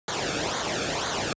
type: noise with flanger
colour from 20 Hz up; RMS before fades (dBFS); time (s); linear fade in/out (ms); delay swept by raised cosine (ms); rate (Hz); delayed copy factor
pink; -28; 0.08-1.33; 2; 0.37 to 1.03; 2; -0.7
effects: high-pass 60 Hz 12 dB/octave + resampled to 16000 Hz